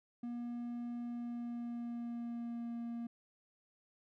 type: tone with pitch glide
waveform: triangle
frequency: 239.1 to 234.5 Hz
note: A#3 to A#3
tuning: +44 to +11 cents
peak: -37 dBFS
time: 0.23-3.07 s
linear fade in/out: 5 ms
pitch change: -33 cents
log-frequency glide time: 1.02-2.76 s
effects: none